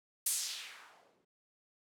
violet noise with low-pass filter sweep, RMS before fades -41 dBFS, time 0.26-1.25 s, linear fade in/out 5 ms, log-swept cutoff 11000 to 260 Hz, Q 1.6, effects none

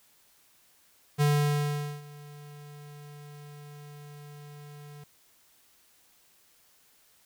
square tone with ADSR envelope, 146.5 Hz, D3, 4 cents flat, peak -21 dBFS, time 1.18-5.04 s, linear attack 33 ms, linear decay 800 ms, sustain -24 dB, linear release 5 ms, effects white hiss -63 dBFS RMS until 7.25 s

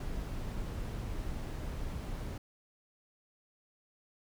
brown noise, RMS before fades -38 dBFS, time 0-2.38 s, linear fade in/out 5 ms, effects none

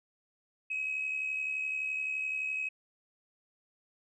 sine tone with amplitude modulation, 2549 Hz, D#7, 41 cents sharp, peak -28 dBFS, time 0.7-2.69 s, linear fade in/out 10 ms, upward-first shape sine, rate 71.7 Hz, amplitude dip 55%, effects tanh soft clip ceiling -26 dBFS

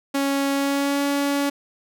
sawtooth tone with pitch glide, 277.2 to 282.7 Hz, C#4 to C#4, 0 to +34 cents, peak -16 dBFS, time 0.14-1.5 s, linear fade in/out 10 ms, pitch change +34 cents, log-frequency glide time 0.52-1.03 s, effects none

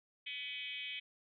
sine tone with frequency modulation, 2794 Hz, F7, in tune, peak -40 dBFS, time 0.26-1 s, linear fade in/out 10 ms, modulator 268 Hz, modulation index 2.5, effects none

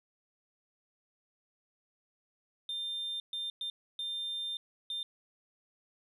sine tone bursts at uneven times, 3600 Hz, A7, 39 cents sharp, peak -32 dBFS, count 5, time 2.69-3.2 / 3.33-3.5 / 3.61-3.7 / 3.99-4.57 / 4.9-5.03 s, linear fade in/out 2 ms, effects tanh soft clip ceiling -33 dBFS

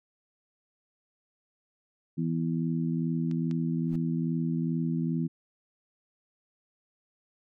harmonic tone, 82.41 Hz, E2, in tune, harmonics 2 / 3 / 4, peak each -28 / -31 / -37 dBFS, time 2.17-5.28 s, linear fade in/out 20 ms
clicks, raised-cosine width 0.2 ms, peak -31 / -29 dBFS, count 2, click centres 3.313 / 3.512 s
brown noise with exponential growth, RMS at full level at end -38 dBFS, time 3.82-3.96 s, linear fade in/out 5 ms, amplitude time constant 30 ms
effects none

